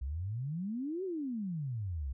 sine exponential two-way sweep, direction up then down, 61.74 to 392 to 61.74 Hz, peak -34 dBFS, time 0.01-2.13 s, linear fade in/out 10 ms, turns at 1.04 s, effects none

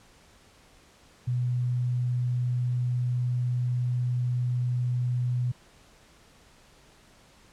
sine tone, 123.47 Hz, B2, in tune, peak -24 dBFS, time 1.27-5.52 s, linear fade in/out 10 ms, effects pink hiss -57 dBFS RMS until 7.52 s + low-pass 9000 Hz 12 dB/octave

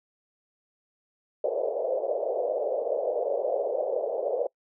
pink band-pass noise, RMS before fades -28 dBFS, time 1.44-4.47 s, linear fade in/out 5 ms, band 470 to 630 Hz, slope 48 dB/octave, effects noise-tail reverb RT60 0.1 s tail -24 dB re dry

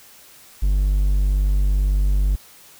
triangle tone, 49 Hz, G1, in tune, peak -13 dBFS, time 0.62-2.36 s, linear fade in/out 10 ms, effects white hiss -47 dBFS RMS until 2.79 s

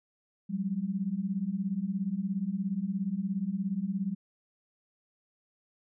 sine beating tone pair, 182.7 / 199.7 Hz, F#3 / G3, -22 / +32 cents, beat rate 17 Hz, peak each -33 / -31 dBFS, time 0.49-4.15 s, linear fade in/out 20 ms, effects none

